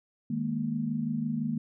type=chord; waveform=sine; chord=D# suspended fourth; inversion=none; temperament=just; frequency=155.56 / 207.4 / 233.3 Hz; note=D#3 / G#3 / A#3; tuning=0 / -2 / +2 cents; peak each=-34 / -34 / -30 dBFS; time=0.3-1.58 s; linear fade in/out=5 ms; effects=none